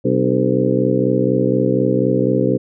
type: harmonic tone with a mistuned harmonic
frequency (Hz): 64.1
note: C2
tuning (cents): -35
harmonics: 2 / 3 / 4 / 5 / 6 / 7 / 8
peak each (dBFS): -21 / -21 / -21 / -21 / -21 / -21 / -21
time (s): 0.04-2.58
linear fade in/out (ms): 20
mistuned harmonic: 5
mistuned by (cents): -82
effects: none